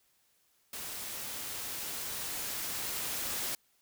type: noise with level ramp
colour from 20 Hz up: white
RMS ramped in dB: -41 to -35 dBFS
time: 0.73-3.55 s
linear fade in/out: 2 ms
effects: white hiss -71 dBFS RMS until 3.81 s